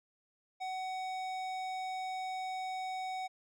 sine tone with hard clipping, 750 Hz, F#5, 23 cents sharp, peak -38 dBFS, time 0.6-3.28 s, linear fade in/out 20 ms, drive 14 dB, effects none

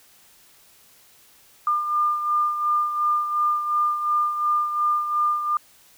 sine beating tone pair, 1202 / 1204.8 Hz, D6 / D6, +40 / +44 cents, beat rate 2.8 Hz, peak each -20 / -28 dBFS, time 1.67-5.57 s, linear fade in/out 2 ms, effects white hiss -54 dBFS RMS until 5.97 s

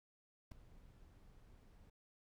brown noise with ADSR envelope, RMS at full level -43 dBFS, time 0.51-1.9 s, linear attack 8 ms, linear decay 3 ms, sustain -19 dB, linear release 4 ms, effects none

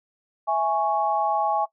sine chord, C# minor, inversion first, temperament equal, 659.3 / 830.6 / 1108.7 Hz, E5 / G#5 / C#6, 0 / 0 / 0 cents, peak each -26 / -22 / -27 dBFS, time 0.47-1.66 s, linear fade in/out 20 ms, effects noise-tail reverb RT60 0.1 s tail -20 dB re dry

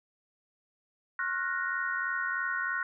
sine chord, Gb major seventh, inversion second, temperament equal with one note detuned, 1080.9 / 1396.9 / 1480 / 1864.7 Hz, Db6 / F6 / Gb6 / Bb6, -44 / 0 / 0 / 0 cents, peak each -37 / -37 / -32 / -35 dBFS, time 1.19-2.83 s, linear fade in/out 2 ms, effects none

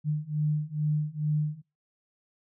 sine beating tone pair, 150 / 152.3 Hz, D3 / D#3, +37 / -37 cents, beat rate 2.3 Hz, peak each -29 / -28 dBFS, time 0.04-1.62 s, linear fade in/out 50 ms, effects noise-tail reverb RT60 0.3 s tail -26 dB re dry

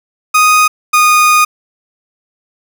30% pulse tone pair in turn, 1244.5 / 1232.3 Hz, D#6 / D#6, 0 / -17 cents, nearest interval unison, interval 17 cents, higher first, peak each -3 dBFS, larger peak neither, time 0.34-0.68 / 0.93-1.45 s, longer second, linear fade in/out 10 ms, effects none

